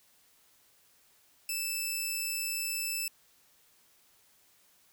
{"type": "tone", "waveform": "10% pulse", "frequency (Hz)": 2637, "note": "E7", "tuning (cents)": 0, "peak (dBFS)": -23, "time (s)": [1.49, 3.08], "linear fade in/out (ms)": 2, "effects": ["white hiss -65 dBFS RMS until 4.92 s"]}